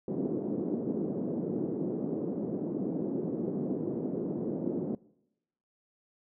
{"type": "band-pass noise", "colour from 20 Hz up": "white", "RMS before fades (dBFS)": -33, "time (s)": [0.08, 4.95], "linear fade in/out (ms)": 2, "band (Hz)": [170, 390], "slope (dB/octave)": 24, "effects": ["noise-tail reverb RT60 0.9 s tail -23 dB re dry"]}